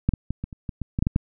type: clicks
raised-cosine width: 5 ms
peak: -6 / -11 / -13 / -17 / -25 / -17 / -16 / -11 / -7 / -9 / -7 dBFS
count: 11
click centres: 0.09 / 0.137 / 0.306 / 0.44 / 0.528 / 0.692 / 0.817 / 0.989 / 1.025 / 1.069 / 1.161 s
effects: none